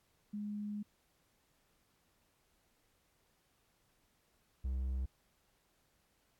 sine / triangle tone pair in turn, 207.7 / 64.78 Hz, G#3 / C2, 0 / -17 cents, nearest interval octave + minor sixth, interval 2017 cents, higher first, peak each -38 / -32 dBFS, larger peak second, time 0.33-0.83 / 4.64-5.06 s, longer first, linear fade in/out 10 ms, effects pink hiss -75 dBFS RMS until 6.39 s + AAC 64 kbps

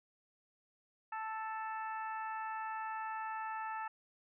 harmonic tone, 440 Hz, A4, in tune, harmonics 2 / 3 / 4 / 5 / 6, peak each -40 / -44 / -47 / -60 / -54 dBFS, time 1.12-3.88 s, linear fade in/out 5 ms, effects none

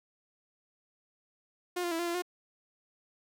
sawtooth tone with pitch steps, 356.6 / 347.6 / 329.4 / 345.9 / 342.3 / 357.7 Hz, F4 / F4 / E4 / F4 / F4 / F4, +36 / -8 / -1 / -17 / -35 / +41 cents, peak -27 dBFS, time 1.76-2.222 s, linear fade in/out 10 ms, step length 77 ms, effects none

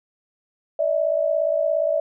sine tone pair together, 586 / 643.2 Hz, D5 / E5, -4 / -43 cents, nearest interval major second, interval 161 cents, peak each -21 dBFS, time 0.79-2 s, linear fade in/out 5 ms, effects none

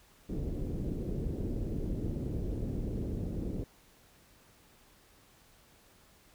pink low-pass noise, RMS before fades -35 dBFS, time 0.29-3.64 s, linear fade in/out 5 ms, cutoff 420 Hz, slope 24 dB/octave, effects pink hiss -62 dBFS RMS until 6.34 s

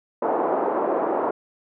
pink band-pass noise, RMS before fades -23 dBFS, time 0.22-1.31 s, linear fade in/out 5 ms, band 330 to 1000 Hz, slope 24 dB/octave, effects none

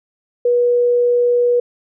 sine tone, 484.8 Hz, B4, 32 cents flat, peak -11 dBFS, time 0.45-1.6 s, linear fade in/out 5 ms, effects none

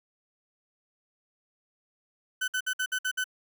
35% pulse tone bursts, 1510 Hz, F#6, 35 cents sharp, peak -25 dBFS, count 7, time 2.41-3.242 s, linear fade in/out 10 ms, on 70 ms, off 57 ms, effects none

